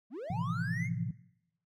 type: linear sweep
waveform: triangle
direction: up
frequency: 189.8 to 2217 Hz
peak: -36 dBFS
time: 0.1-0.9 s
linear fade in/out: 50 ms
type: chord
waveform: sine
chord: F major seventh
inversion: first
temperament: equal with one note detuned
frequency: 111.34 / 130.81 / 164.81 / 174.61 Hz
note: A2 / C3 / E3 / F3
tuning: +21 / 0 / 0 / 0 cents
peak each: -37 dBFS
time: 0.3-1.11 s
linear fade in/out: 5 ms
effects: noise-tail reverb RT60 0.8 s tail -18 dB re dry